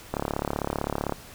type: click train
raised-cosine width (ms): 1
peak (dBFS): -12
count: 36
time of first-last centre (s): 0.14-1.123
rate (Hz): 35.6
effects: pink hiss -46 dBFS RMS until 1.34 s